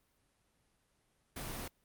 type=noise; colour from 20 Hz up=pink; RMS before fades=-42 dBFS; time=1.36-1.68 s; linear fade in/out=5 ms; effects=pink hiss -75 dBFS RMS until 1.84 s + Opus 32 kbps